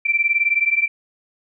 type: beating tone pair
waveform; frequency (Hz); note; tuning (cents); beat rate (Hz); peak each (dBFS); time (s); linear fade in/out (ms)
sine; 2338 / 2357; D7 / D7; -8 / +6; 19; -18 / -19; 0.05-0.88; 10
effects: none